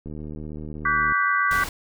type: click train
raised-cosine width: 3 ms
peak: -23 dBFS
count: 82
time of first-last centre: 0.06-1.122 s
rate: 76.3 Hz
type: chord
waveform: sine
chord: G major seventh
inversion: second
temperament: equal with one note detuned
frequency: 1147.2 / 1480 / 1568 / 1975.5 Hz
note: D6 / F#6 / G6 / B6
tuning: -41 / 0 / 0 / 0 cents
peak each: -22 / -26 / -24 / -26 dBFS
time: 0.85-1.64 s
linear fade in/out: 5 ms
type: noise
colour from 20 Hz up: pink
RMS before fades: -32 dBFS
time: 1.51-1.69 s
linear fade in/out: 2 ms
effects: none